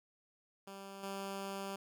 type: tone with level steps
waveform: 10% pulse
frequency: 196 Hz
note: G3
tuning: in tune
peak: -39 / -32 dBFS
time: 0.67-1.76 s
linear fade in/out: 5 ms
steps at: 1.03 s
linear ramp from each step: 5 ms
effects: none